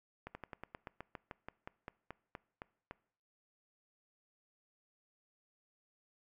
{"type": "slowing click train", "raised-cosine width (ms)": 0.5, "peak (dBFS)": -29, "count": 17, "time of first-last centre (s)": [0.27, 2.91], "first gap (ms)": 80, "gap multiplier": 1.09, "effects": ["noise-tail reverb RT60 0.6 s tail -22 dB re dry"]}